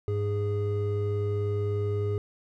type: tone pair together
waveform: triangle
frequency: 101.93 / 413.3 Hz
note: G#2 / G#4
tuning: -32 / -8 cents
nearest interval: 2 octaves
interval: 2424 cents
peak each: -25 / -28 dBFS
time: 0.08-2.18 s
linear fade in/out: 0 ms
effects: none